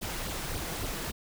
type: noise with flanger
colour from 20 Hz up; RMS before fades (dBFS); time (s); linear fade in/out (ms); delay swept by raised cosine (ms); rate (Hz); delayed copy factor
pink; -35; 0.01-1.12; 20; 0.21 to 6.21; 3.6; +0.75
effects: none